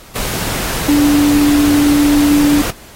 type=tone in noise; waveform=sine; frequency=291.1 Hz; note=D4; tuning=15 cents flat; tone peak=-8 dBFS; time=0.88-2.62 s; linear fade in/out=10 ms; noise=pink; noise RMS=-20 dBFS; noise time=0.15-2.71 s; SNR=+9 dB; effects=pink hiss -39 dBFS RMS until 2.95 s + AAC 48 kbps